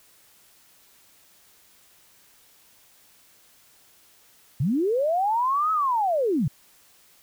sine linear two-way sweep, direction up then down, 114.2 to 1300 to 114.2 Hz, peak -20 dBFS, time 4.6-6.48 s, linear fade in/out 5 ms, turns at 5.72 s, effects white hiss -57 dBFS RMS until 7.22 s

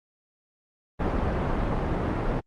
pink low-pass noise, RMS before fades -26 dBFS, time 0.99-2.41 s, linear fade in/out 20 ms, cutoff 1200 Hz, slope 12 dB/octave, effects Opus 24 kbps

